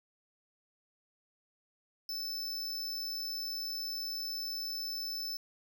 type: tone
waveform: square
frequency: 5274 Hz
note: E8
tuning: in tune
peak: -36 dBFS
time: 2.09-5.37 s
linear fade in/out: 2 ms
effects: 12-bit